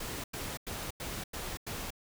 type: noise bursts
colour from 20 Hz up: pink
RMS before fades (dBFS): -39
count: 6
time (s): 0-1.905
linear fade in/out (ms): 5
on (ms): 240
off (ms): 93
effects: none